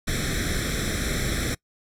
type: noise with comb filter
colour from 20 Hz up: pink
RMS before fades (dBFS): -26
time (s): 0.07-1.55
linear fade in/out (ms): 10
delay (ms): 0.53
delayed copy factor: +0.9
effects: noise-tail reverb RT60 0.1 s tail -23 dB re dry + low-pass 11000 Hz 12 dB/octave